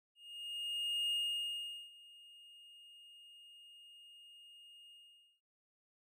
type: tone with ADSR envelope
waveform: triangle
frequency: 2845 Hz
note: F7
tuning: 31 cents sharp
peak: -31 dBFS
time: 0.15-5.41 s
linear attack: 960 ms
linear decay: 790 ms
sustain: -23 dB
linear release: 500 ms
effects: none